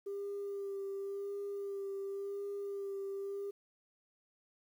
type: tone with vibrato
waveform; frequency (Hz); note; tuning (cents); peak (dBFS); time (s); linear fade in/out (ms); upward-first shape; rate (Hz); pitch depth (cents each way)
sine; 397.8; G4; +25; -36; 0.06-3.51; 10; sine; 0.92; 21
effects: tanh soft clip ceiling -35 dBFS + 11-bit